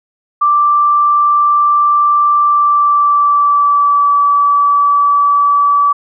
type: tone with pitch glide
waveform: sine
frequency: 1174.7 to 1150.5 Hz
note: D6 to D6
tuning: 0 to -36 cents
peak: -7 dBFS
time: 0.41-5.93 s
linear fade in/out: 10 ms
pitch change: -36 cents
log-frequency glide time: 2.4-4.14 s
effects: none